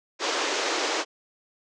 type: band-pass noise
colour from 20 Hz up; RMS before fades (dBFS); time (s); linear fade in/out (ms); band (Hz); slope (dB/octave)
pink; -27; 0.19-1.05; 50; 310 to 7000; 48
effects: none